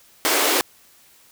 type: high-pass noise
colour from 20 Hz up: pink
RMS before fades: -19 dBFS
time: 0.25-0.61 s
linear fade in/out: 0 ms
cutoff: 290 Hz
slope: 48 dB/octave
effects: white hiss -53 dBFS RMS until 1.31 s